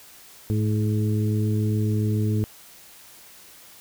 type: harmonic tone with a mistuned harmonic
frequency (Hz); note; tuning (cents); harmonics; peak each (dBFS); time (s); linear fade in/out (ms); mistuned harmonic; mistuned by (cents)
107.2; A2; -45; 1 / 2 / 3 / 4; -21 / -27 / -31 / -33; 0.5-2.44; 0; 4; -19
effects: white hiss -48 dBFS RMS until 3.8 s